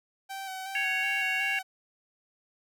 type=tone with vibrato; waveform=sawtooth; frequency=767 Hz; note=G5; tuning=38 cents flat; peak=-32 dBFS; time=0.29-1.63 s; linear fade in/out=20 ms; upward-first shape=square; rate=2.7 Hz; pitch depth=23 cents each way
type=harmonic tone; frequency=554.4 Hz; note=C#5; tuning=in tune; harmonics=3 / 4 / 5; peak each=-31 / -31 / -31 dBFS; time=0.75-1.59 s; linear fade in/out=2 ms
effects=none